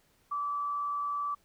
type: tone with frequency modulation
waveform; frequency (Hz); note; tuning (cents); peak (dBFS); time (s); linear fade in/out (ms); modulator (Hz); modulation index
sine; 1157; D6; -26; -30; 0.31-1.35; 10; 118; 0.2
effects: pink hiss -68 dBFS RMS until 1.44 s